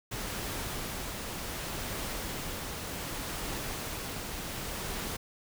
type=noise with tremolo; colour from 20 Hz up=pink; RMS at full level=-36 dBFS; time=0.11-5.17 s; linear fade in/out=10 ms; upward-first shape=triangle; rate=0.66 Hz; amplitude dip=25%; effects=none